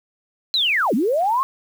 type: linear two-way sweep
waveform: sine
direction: down then up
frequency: 4154 to 192.7 to 1105 Hz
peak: -16 dBFS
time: 0.54-1.43 s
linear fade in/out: 0 ms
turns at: 0.94 s
effects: 7-bit

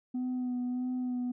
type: tone with vibrato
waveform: sine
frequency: 250 Hz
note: B3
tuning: 21 cents sharp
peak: -28 dBFS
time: 0.14-1.32 s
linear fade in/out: 10 ms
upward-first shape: sine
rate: 1.6 Hz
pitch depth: 21 cents each way
effects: tanh soft clip ceiling -29 dBFS

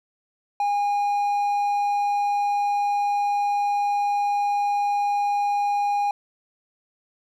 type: tone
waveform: triangle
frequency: 816 Hz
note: G#5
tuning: 31 cents flat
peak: -18 dBFS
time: 0.6-6.11 s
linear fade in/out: 2 ms
effects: none

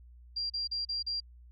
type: tone bursts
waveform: sine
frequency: 4756 Hz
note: D8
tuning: 21 cents sharp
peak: -31 dBFS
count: 5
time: 0.36-1.204 s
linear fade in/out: 10 ms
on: 140 ms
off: 36 ms
effects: added 60 Hz sine -51 dBFS peak until 1.51 s

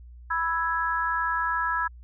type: chord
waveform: sine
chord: E major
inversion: second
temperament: equal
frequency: 987.8 / 1318.5 / 1661.2 Hz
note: B5 / E6 / G#6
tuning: 0 / 0 / 0 cents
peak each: -28 dBFS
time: 0.3-1.88 s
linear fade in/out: 10 ms
effects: added 60 Hz sine -43 dBFS peak until 2.03 s

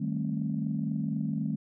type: chord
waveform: sine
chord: A half-diminished seventh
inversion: second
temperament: equal with one note detuned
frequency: 155.56 / 196 / 220 / 267.9 Hz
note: Eb3 / G3 / A3 / C4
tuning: 0 / 0 / 0 / +41 cents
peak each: -32 / -34 / -32 / -36 dBFS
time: 0-1.56 s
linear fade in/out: 10 ms
effects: tanh soft clip ceiling -18 dBFS

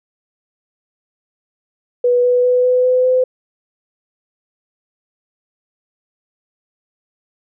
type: tone with pitch steps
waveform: sine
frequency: 489.8 / 493.8 / 497.8 / 501.8 / 505.9 / 510 Hz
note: B4 / B4 / B4 / B4 / B4 / C5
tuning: -14 / 0 / +14 / +28 / +42 / -44 cents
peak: -10 dBFS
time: 2.04-3.24 s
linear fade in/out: 5 ms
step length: 200 ms
effects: none

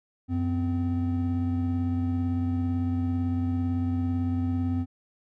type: tone pair together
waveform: triangle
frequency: 91.5 / 256.6 Hz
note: F#2 / C4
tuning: -19 / -34 cents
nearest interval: octave + tritone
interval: 1785 cents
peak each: -25 dBFS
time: 0.28-4.86 s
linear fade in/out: 50 ms
effects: none

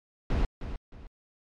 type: noise with echo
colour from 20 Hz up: brown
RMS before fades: -25 dBFS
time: 0.3-0.45 s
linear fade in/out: 2 ms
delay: 310 ms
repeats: 2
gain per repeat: -10 dB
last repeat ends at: 1.07 s
effects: low-pass 4000 Hz 12 dB/octave + MP3 96 kbps

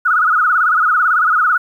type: tone with vibrato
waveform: sine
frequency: 1354 Hz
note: E6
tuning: 46 cents sharp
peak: -10 dBFS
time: 0.05-1.58 s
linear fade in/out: 10 ms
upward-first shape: sine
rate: 18 Hz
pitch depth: 160 cents each way
effects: 8-bit

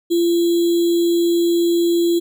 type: tone with sample-and-hold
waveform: sine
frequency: 341.8 Hz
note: F4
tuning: 37 cents flat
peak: -13 dBFS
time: 0.1-2.2 s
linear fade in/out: 20 ms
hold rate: 3675 Hz
effects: none

